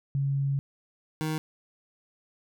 sine / 25% pulse tone pair in turn, 138.59 / 156.46 Hz, C#3 / D#3, 0 / +10 cents, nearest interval major second, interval 210 cents, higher second, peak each -24 dBFS, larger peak neither, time 0.15-0.59 / 1.21-1.38 s, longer first, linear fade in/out 0 ms, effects none

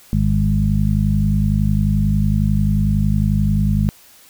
harmonic tone with a mistuned harmonic, 51.1 Hz, G#1, 27 cents flat, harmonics 1 / 2 / 3 / 4, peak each -19 / -19 / -19 / -19 dBFS, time 0.13-3.89 s, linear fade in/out 0 ms, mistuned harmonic 1, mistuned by -45 cents, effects white hiss -47 dBFS RMS until 4.29 s

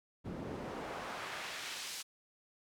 pink noise with band-pass filter sweep, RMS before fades -43 dBFS, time 0.24-2.03 s, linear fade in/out 20 ms, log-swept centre 200 to 6200 Hz, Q 0.75, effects none

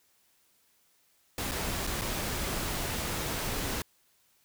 pink noise with dropouts, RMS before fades -33 dBFS, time 1.38-3.82 s, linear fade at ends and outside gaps 2 ms, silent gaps 1.513-1.517 / 1.868-1.872 / 2.013-2.017 s, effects white hiss -68 dBFS RMS until 4.44 s

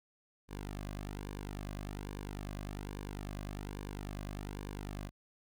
sawtooth tone with flanger, 50 Hz, G1, 35 cents sharp, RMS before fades -43 dBFS, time 0.48-5.11 s, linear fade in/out 50 ms, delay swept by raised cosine 1.5 to 2.22 ms, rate 1.2 Hz, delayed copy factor -0.55, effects none

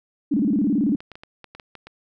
sine tone with vibrato, 246.9 Hz, B3, in tune, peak -17 dBFS, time 0.31-0.96 s, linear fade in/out 10 ms, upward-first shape square, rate 18 Hz, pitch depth 280 cents each way
clicks, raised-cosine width 0.3 ms, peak -24 dBFS, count 9, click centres 1.005 / 1.117 / 1.155 / 1.235 / 1.443 / 1.55 / 1.598 / 1.753 / 1.87 s
effects none

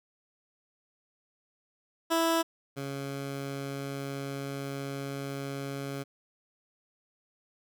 15% pulse tone pair in turn, 329.6 / 138.58 Hz, E4 / C#3, 0 / 0 cents, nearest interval octave + minor third, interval 1500 cents, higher first, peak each -18 / -28 dBFS, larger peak first, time 2.1-2.43 / 2.76-6.04 s, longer second, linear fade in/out 20 ms, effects none

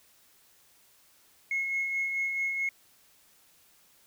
sine tone with tremolo, 2171 Hz, C#7, 37 cents flat, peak -25 dBFS, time 1.51-2.69 s, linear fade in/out 2 ms, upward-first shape sine, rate 4.6 Hz, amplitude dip 40%, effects tanh soft clip ceiling -23 dBFS + white hiss -62 dBFS RMS until 4.06 s

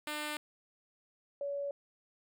5% pulse / sine tone pair in turn, 299.8 / 565.9 Hz, D4 / C#5, +36 / +36 cents, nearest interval major seventh, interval 1100 cents, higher second, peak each -25 / -34 dBFS, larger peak first, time 0.07-0.37 / 1.41-1.71 s, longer neither, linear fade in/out 2 ms, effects none

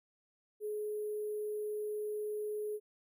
sine tone with sample-and-hold, 421.8 Hz, G#4, 27 cents sharp, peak -35 dBFS, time 0.6-2.8 s, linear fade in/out 50 ms, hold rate 11025 Hz, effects none

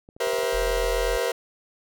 clicks, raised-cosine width 2 ms, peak -33 dBFS, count 12, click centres 0.089 / 0.165 / 0.272 / 0.335 / 0.387 / 0.434 / 0.526 / 0.624 / 0.674 / 0.706 / 0.771 / 0.841 s
40% pulse chord, C dominant seventh, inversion second, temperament equal with one note detuned, 392 / 475.1 / 523.3 / 659.3 Hz, G4 / Bb4 / C5 / E5, 0 / +33 / 0 / 0 cents, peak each -31 / -25 / -28 / -30 dBFS, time 0.2-1.32 s, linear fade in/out 5 ms
sine tone, 43.49 Hz, F1, 6 cents flat, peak -27 dBFS, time 0.53-1.18 s, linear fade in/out 20 ms
effects none

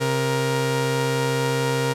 sawtooth tone pair together, 133.65 / 470 Hz, C3 / A#4, +37 / +14 cents, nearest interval octave + minor seventh, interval 2177 cents, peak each -19 dBFS, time 0-1.94 s, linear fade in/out 20 ms, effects low-pass 12000 Hz 12 dB/octave

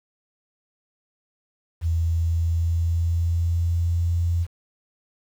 sine tone with pitch glide, 82.8 to 85.57 Hz, E2 to F2, +8 to -35 cents, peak -19 dBFS, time 1.81-4.47 s, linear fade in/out 50 ms, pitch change +57 cents, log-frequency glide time 1.95-4.11 s, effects 8-bit

